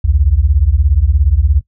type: beating tone pair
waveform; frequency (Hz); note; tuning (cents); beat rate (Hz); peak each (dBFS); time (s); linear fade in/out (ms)
sine; 62.5 / 79.5; B1 / D#2; +21 / +38; 17; -11; 0.04-1.61; 10
effects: noise-tail reverb RT60 0.1 s tail -20 dB re dry